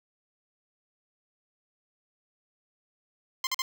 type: tone bursts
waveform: 10% pulse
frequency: 1046.5 Hz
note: C6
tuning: in tune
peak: -18 dBFS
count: 3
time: 3.44-3.62 s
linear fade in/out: 2 ms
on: 30 ms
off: 45 ms
effects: none